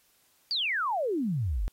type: exponential sweep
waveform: sine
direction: down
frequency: 4800 to 38.89 Hz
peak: -26 dBFS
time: 0.51-1.68 s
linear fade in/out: 0 ms
effects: white hiss -66 dBFS RMS until 1.72 s + AAC 48 kbps